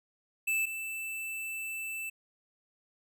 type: tone pair in turn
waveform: square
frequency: 2636 / 2648 Hz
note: E7 / E7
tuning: -1 / +7 cents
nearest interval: unison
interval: 8 cents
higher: second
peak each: -28 / -36 dBFS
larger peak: first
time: 0.47-0.66 / 0.66-2.1 s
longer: second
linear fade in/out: 10 ms
effects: none